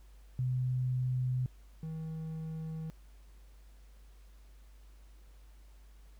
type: tone pair in turn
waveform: sine / triangle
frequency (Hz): 127.1 / 159.54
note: C3 / D#3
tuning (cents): -50 / +44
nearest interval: major third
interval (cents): 394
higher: second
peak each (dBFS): -29 / -35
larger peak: first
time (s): 0.39-1.46 / 1.83-2.9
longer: neither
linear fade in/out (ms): 0
effects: added 50 Hz sine -53 dBFS peak until 6.19 s + pink hiss -68 dBFS RMS until 6.19 s